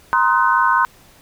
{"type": "chord", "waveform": "sine", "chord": "C half-diminished seventh", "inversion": "third", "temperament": "just", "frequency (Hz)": [941.9, 1046.5, 1255.8, 1507], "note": ["Bb5", "C6", "Eb6", "Gb6"], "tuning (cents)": [18, 0, 16, 31], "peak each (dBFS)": [-18, -16, -21, -18], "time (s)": [0.13, 0.85], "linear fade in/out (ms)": 0, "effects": ["pink hiss -49 dBFS RMS until 1.21 s"]}